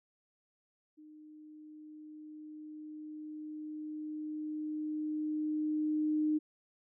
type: tone with level ramp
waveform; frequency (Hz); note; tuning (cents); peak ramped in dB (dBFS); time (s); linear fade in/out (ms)
sine; 305.9; D#4; -29; -52 to -27; 0.97-6.39; 20
effects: none